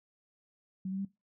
sine tone with pitch steps, 188 / 192.28 / 196.66 Hz, F#3 / G3 / G3, +28 / -33 / +6 cents, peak -33 dBFS, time 0.85-1.051 s, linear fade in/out 5 ms, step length 67 ms, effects noise-tail reverb RT60 0.2 s tail -18 dB re dry

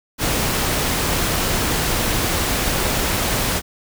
pink noise, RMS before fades -20 dBFS, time 0.18-3.62 s, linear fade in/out 50 ms, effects none

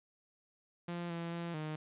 sawtooth tone with pitch steps, 172.9 / 168.8 / 170.3 / 154.4 Hz, F3 / E3 / F3 / D#3, -17 / +41 / -43 / -13 cents, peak -34 dBFS, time 0.88-1.76 s, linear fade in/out 5 ms, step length 220 ms, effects resampled to 8000 Hz + 12-bit

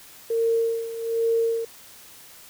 sine tone with tremolo, 457.7 Hz, A#4, 32 cents flat, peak -18 dBFS, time 0.3-1.65 s, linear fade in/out 5 ms, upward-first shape sine, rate 1.2 Hz, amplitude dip 75%, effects white hiss -47 dBFS RMS until 2.49 s

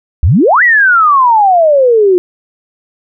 sine exponential two-way sweep, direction up then down, 64.1 to 2001 to 350.9 Hz, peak -4 dBFS, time 0.23-2.18 s, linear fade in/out 0 ms, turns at 0.63 s, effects none

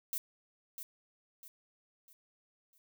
violet noise with echo, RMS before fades -36 dBFS, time 0.13-0.18 s, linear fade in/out 0 ms, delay 650 ms, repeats 4, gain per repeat -8 dB, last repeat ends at 2.78 s, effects none

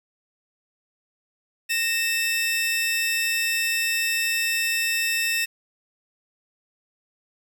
sawtooth tone pair together, 1847 / 2641 Hz, A#6 / E7, -16 / +3 cents, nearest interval tritone, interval 619 cents, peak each -23 / -20 dBFS, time 1.69-5.46 s, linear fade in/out 20 ms, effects 9-bit

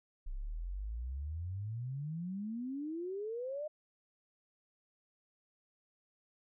sine exponential sweep, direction up, 30.87 to 621 Hz, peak -37 dBFS, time 0.26-3.68 s, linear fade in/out 10 ms, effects none

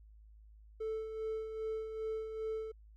triangle tone with tremolo, 440 Hz, A4, in tune, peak -32 dBFS, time 0.8-2.72 s, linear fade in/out 10 ms, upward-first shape sine, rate 2.5 Hz, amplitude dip 55%, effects tanh soft clip ceiling -28 dBFS + added 53 Hz sine -55 dBFS peak until 2.96 s

